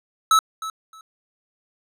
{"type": "tone with echo", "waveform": "square", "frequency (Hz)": 1300, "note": "E6", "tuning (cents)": -24, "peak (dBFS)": -13, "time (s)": [0.31, 0.39], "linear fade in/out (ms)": 2, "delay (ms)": 310, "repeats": 2, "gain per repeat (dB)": -15, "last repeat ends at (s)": 1.01, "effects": ["low-pass 12000 Hz 12 dB/octave"]}